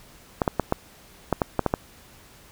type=clicks; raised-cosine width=1 ms; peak=-6 dBFS; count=9; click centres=0.418 / 0.478 / 0.597 / 0.724 / 1.327 / 1.418 / 1.593 / 1.663 / 1.739 s; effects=pink hiss -51 dBFS RMS until 2.51 s